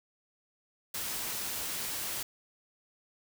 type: noise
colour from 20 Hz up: white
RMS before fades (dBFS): -36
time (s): 0.94-2.23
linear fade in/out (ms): 5
effects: none